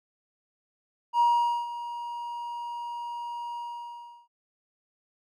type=tone with ADSR envelope; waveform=triangle; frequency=950 Hz; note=A#5; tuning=33 cents sharp; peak=-15 dBFS; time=1.13-4.28 s; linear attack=72 ms; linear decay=460 ms; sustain=-16 dB; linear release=710 ms; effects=tanh soft clip ceiling -14 dBFS